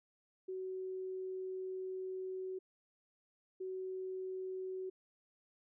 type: tone bursts at uneven times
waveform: sine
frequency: 374.8 Hz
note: F#4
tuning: 22 cents sharp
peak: -39 dBFS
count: 2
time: 0.48-2.59 / 3.6-4.9 s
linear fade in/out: 10 ms
effects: none